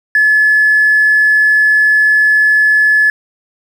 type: tone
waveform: triangle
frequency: 1717 Hz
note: A6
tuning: 43 cents flat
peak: -3 dBFS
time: 0.15-3.1 s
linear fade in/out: 2 ms
effects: tanh soft clip ceiling -4 dBFS + 7-bit